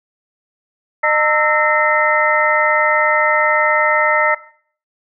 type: tone cluster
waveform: sine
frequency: 609 / 907 / 1319 / 1838 / 2057 Hz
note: D#5 / A#5 / E6 / A#6 / C7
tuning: -37 / -48 / +1 / -25 / -30 cents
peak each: -18 dBFS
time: 1.03-4.35 s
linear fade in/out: 10 ms
effects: noise-tail reverb RT60 0.5 s tail -17 dB re dry

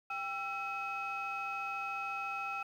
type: tone cluster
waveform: sine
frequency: 792 / 1343 / 2550 Hz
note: G5 / E6 / D#7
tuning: +18 / +32 / +42 cents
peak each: -40 / -38 / -39 dBFS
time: 0.1-2.63 s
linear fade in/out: 5 ms
effects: tanh soft clip ceiling -30 dBFS + 11-bit

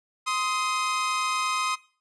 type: tone pair together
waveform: sawtooth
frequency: 1041.9 / 1256 Hz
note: C6 / D#6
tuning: -8 / +16 cents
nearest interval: minor third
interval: 324 cents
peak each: -25 / -23 dBFS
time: 0.26-1.76 s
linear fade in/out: 20 ms
effects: noise-tail reverb RT60 0.4 s tail -19 dB re dry + resampled to 22050 Hz

